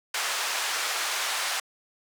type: band-pass noise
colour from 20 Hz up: pink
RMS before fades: -29 dBFS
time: 0.14-1.6 s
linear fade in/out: 5 ms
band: 970 to 8900 Hz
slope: 12 dB/octave
effects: high-pass 400 Hz 12 dB/octave